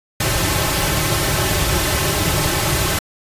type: noise with comb filter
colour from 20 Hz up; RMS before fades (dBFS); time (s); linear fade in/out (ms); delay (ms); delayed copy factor
pink; -18; 0.2-2.99; 5; 4.2; -0.75
effects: resampled to 32000 Hz